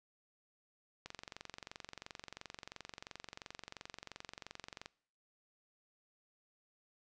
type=click train; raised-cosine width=0.2 ms; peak=-28 dBFS; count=88; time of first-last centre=1.06-4.859 s; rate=22.9 Hz; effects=noise-tail reverb RT60 0.6 s tail -23 dB re dry + resampled to 22050 Hz